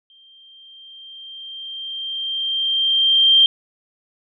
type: tone with exponential growth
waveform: sine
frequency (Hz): 3168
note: G7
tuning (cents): +18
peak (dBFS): -8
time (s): 0.1-3.46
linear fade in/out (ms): 1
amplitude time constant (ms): 730
effects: none